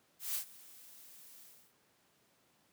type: noise with ADSR envelope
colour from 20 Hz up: blue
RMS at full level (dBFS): -35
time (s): 0.19-1.74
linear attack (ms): 160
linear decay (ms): 97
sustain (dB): -21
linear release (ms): 320
effects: pink hiss -71 dBFS RMS until 2.72 s + high-pass 150 Hz 12 dB/octave